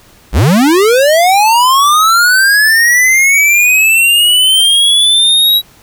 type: linear sweep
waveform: square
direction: up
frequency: 39.8 to 3886 Hz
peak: -6 dBFS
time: 0.32-5.62 s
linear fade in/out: 50 ms
effects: pink hiss -43 dBFS RMS until 5.82 s